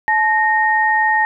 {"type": "tone pair together", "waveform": "sine", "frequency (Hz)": [863.5, 1852], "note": ["A5", "A#6"], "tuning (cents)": [-33, -12], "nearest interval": "octave + minor second", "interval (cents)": 1321, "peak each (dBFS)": -15, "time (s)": [0.08, 1.25], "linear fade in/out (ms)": 0, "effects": []}